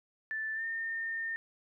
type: tone with pitch glide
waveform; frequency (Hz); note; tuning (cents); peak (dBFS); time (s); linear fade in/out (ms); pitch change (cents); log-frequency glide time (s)
sine; 1760 to 1817.9; A6 to A#6; 0 to -44; -33; 0.31-1.36; 0; +56; 0.54-0.64
effects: none